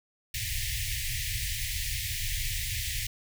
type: band-stop noise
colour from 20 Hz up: pink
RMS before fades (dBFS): -32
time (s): 0.34-3.07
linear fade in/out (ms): 5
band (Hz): 130 to 1800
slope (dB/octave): 96
effects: none